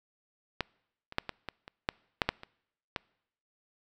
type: clicks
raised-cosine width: 0.3 ms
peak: -13 / -27 / -11 / -18 / -20 / -28 / -11 / -8 / -9 / -27 / -15 dBFS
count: 11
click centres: 0.607 / 1.124 / 1.184 / 1.293 / 1.487 / 1.679 / 1.889 / 2.218 / 2.29 / 2.434 / 2.962 s
effects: noise-tail reverb RT60 0.8 s tail -26 dB re dry